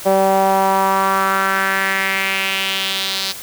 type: tone with band-pass filter sweep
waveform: sawtooth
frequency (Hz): 192.9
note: G3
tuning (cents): -28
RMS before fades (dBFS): -17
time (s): 0.05-3.33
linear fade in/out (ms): 20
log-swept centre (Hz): 610 to 4400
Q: 3
effects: white hiss -32 dBFS RMS until 3.42 s

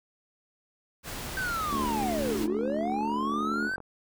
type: noise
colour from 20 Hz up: pink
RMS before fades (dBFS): -37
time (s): 1.03-2.48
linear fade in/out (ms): 50
type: linear two-way sweep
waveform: triangle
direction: down then up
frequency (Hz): 1568 to 301.1 to 1568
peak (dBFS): -27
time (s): 1.37-3.76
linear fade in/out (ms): 2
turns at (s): 2.44
type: click train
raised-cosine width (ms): 1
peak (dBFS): -30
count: 99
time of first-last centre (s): 1.64-3.803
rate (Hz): 45.3
type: harmonic tone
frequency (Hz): 72.7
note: D2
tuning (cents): -17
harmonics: 3 / 4 / 5 / 6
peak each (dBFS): -32 / -34 / -38 / -42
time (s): 1.7-3.71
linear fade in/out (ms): 50
effects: none

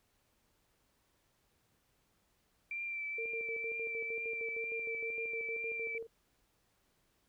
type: tone with vibrato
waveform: sine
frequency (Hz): 2349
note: D7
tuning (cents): 0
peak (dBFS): -37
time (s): 2.71-5.98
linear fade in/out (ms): 2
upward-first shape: triangle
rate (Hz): 2.1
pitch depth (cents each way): 30
type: tone with tremolo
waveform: sine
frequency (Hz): 455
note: A#4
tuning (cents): -42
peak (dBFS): -39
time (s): 3.18-6.07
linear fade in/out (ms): 5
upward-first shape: square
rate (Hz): 6.5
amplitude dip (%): 65
effects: pink hiss -75 dBFS RMS until 7.28 s

